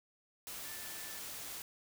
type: tone in noise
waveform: sine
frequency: 1760 Hz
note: A6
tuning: in tune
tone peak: -54 dBFS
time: 0.65-1.19 s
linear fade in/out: 0 ms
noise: white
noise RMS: -45 dBFS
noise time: 0.47-1.62 s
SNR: -12 dB
effects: none